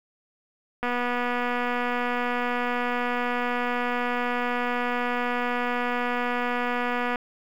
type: click train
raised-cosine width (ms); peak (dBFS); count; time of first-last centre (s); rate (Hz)
0.5; -13; 1545; 0.83-7.158; 244
effects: 8-bit